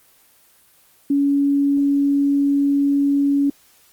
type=tone; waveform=sine; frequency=281.7 Hz; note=C#4; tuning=28 cents sharp; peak=-14 dBFS; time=1.1-3.5 s; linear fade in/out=5 ms; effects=white hiss -54 dBFS RMS until 3.92 s + Opus 24 kbps